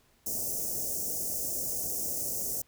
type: band-stop noise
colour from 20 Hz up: white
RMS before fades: -33 dBFS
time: 0.26-2.62 s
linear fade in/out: 5 ms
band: 700 to 5600 Hz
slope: 48 dB/octave
effects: pink hiss -66 dBFS RMS until 2.67 s